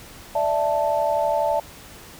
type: chord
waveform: sine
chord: D suspended second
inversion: none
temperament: equal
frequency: 587.3 / 659.3 / 880 Hz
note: D5 / E5 / A5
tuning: 0 / 0 / 0 cents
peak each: -23 dBFS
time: 0.35-1.6 s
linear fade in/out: 5 ms
effects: pink hiss -43 dBFS RMS until 2.19 s